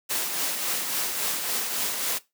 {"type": "noise with tremolo", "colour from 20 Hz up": "white", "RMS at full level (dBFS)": -26, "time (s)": [0.09, 2.19], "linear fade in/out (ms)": 20, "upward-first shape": "triangle", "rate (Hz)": 3.6, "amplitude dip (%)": 45, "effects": ["noise-tail reverb RT60 0.2 s tail -18 dB re dry", "high-pass 200 Hz 12 dB/octave"]}